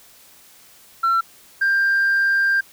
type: tone pair in turn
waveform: sine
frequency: 1352 / 1589.3 Hz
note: E6 / G6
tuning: +43 / +23 cents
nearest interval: minor third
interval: 280 cents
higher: second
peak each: -13 dBFS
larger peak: neither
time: 1.03-1.21 / 1.61-2.61 s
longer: second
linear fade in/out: 10 ms
effects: tanh soft clip ceiling -13 dBFS + white hiss -49 dBFS RMS until 2.72 s

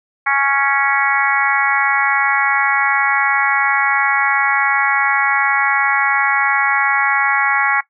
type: harmonic tone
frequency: 277.2 Hz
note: C#4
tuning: in tune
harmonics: 3 / 4 / 5 / 6 / 7 / 8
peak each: -20 / -20 / -20 / -20 / -20 / -20 dBFS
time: 0.26-7.81 s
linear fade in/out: 10 ms
effects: noise-tail reverb RT60 0.1 s tail -18 dB re dry

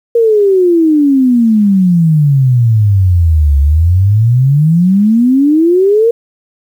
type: exponential two-way sweep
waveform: sine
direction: down then up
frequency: 474 to 68.9 to 474 Hz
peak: -5 dBFS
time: 0.15-6.11 s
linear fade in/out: 5 ms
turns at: 3.59 s
effects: 7-bit

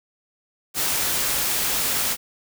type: noise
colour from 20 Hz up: white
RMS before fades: -23 dBFS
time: 0.74-2.17 s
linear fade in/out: 50 ms
effects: none

